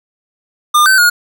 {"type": "tone with pitch steps", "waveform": "square", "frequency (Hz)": [1205, 1536, 1436], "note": ["D6", "G6", "F6"], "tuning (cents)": [44, -36, 48], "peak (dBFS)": -7, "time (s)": [0.74, 1.1], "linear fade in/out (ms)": 10, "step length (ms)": 120, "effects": []}